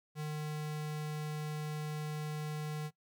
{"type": "tone", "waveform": "square", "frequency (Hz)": 152, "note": "D#3", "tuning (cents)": -40, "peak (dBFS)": -37, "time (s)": [0.15, 2.91], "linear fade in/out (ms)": 50, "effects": ["noise-tail reverb RT60 0.1 s tail -19 dB re dry"]}